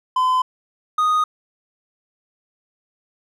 triangle tone pair in turn, 1020 / 1241.5 Hz, C6 / D#6, -44 / -4 cents, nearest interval minor third, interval 340 cents, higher second, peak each -13 dBFS, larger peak neither, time 0.16-0.42 / 0.98-1.24 s, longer neither, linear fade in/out 5 ms, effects none

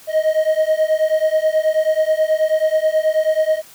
triangle beating tone pair, 622.3 / 631.6 Hz, D#5 / D#5, 0 / +26 cents, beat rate 9.3 Hz, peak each -15 dBFS, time 0.07-3.62 s, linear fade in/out 50 ms, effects white hiss -44 dBFS RMS until 3.74 s

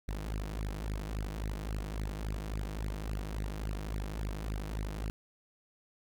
sawtooth tone with flanger, 51.91 Hz, G#1, in tune, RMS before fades -37 dBFS, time 0.08-5.1 s, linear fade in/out 0 ms, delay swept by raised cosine 0.43 to 6.43 ms, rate 3.6 Hz, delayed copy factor +0.9, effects none

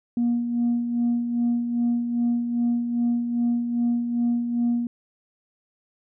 sine tone with tremolo, 238.1 Hz, A#3, 37 cents sharp, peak -17 dBFS, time 0.17-4.87 s, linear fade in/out 2 ms, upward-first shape sine, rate 2.5 Hz, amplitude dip 55%, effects tanh soft clip ceiling -16 dBFS

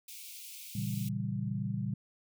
white high-pass noise, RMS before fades -47 dBFS, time 0.08-1.09 s, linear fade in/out 5 ms, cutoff 2200 Hz, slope 96 dB/octave
sine chord, A# diminished seventh, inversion none, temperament equal, 116.54 / 138.59 / 164.81 / 196 Hz, A#2 / C#3 / E3 / G3, 0 / 0 / 0 / 0 cents, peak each -36 / -38 / -41 / -36 dBFS, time 0.75-1.94 s, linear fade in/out 5 ms
effects none

